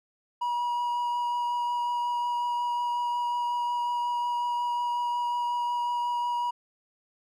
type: tone with vibrato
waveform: triangle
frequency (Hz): 963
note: B5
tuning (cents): -44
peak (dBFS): -24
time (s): 0.41-6.51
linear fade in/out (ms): 10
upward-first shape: triangle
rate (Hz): 5.5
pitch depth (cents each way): 10
effects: none